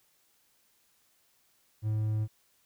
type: tone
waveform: triangle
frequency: 108 Hz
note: A2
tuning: 32 cents flat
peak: -25 dBFS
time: 1.82-2.28 s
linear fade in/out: 50 ms
effects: white hiss -69 dBFS RMS until 2.65 s